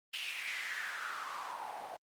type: noise with band-pass filter sweep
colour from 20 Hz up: white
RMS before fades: -41 dBFS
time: 0.13-1.97 s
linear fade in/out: 10 ms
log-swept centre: 2900 to 690 Hz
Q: 4.9
effects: Opus 32 kbps